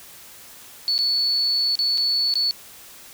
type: tone with dropouts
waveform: sine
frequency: 4435 Hz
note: C#8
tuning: in tune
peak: -18 dBFS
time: 0.88-2.51 s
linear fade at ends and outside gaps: 0 ms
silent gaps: 0.98-0.989 / 1.754-1.79 / 1.975-1.98 / 2.339-2.355 s
effects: white hiss -44 dBFS RMS until 3.13 s